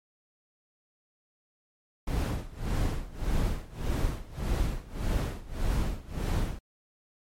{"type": "noise with tremolo", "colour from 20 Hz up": "brown", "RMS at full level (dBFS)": -26, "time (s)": [2.07, 6.59], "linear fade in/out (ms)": 5, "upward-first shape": "sine", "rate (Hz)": 1.7, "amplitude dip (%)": 90, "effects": ["MP3 64 kbps"]}